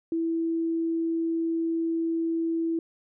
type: tone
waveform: sine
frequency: 329.6 Hz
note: E4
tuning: in tune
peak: -24 dBFS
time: 0.12-2.79 s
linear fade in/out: 2 ms
effects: none